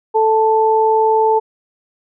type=tone pair together; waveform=sine; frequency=440 / 880 Hz; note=A4 / A5; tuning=0 / 0 cents; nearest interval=octave; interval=1200 cents; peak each=-13 dBFS; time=0.14-1.4 s; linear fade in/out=20 ms; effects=none